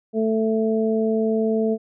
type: harmonic tone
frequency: 220.9 Hz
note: A3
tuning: 7 cents sharp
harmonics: 1 / 2 / 3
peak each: -21 / -21 / -28 dBFS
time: 0.13-1.78 s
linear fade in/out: 50 ms
effects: none